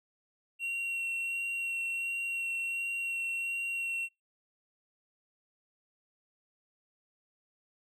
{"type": "tone with vibrato", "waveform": "triangle", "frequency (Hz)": 2737, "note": "F7", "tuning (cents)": -36, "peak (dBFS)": -30, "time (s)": [0.59, 4.09], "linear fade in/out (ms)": 50, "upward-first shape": "sine", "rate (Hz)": 1.4, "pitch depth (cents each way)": 10, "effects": ["noise-tail reverb RT60 0.2 s tail -25 dB re dry"]}